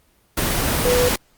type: tone in noise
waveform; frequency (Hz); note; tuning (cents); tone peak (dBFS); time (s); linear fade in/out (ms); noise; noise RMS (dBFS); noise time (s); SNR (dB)
sine; 493.9; B4; 0; -16; 0.85-1.09; 5; pink; -20; 0.37-1.16; +1
effects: pink hiss -59 dBFS RMS until 1.37 s + Opus 24 kbps